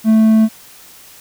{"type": "tone", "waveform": "triangle", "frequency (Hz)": 220, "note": "A3", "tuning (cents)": 0, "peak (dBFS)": -5, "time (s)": [0.04, 0.49], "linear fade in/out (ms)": 50, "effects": ["white hiss -41 dBFS RMS until 1.2 s"]}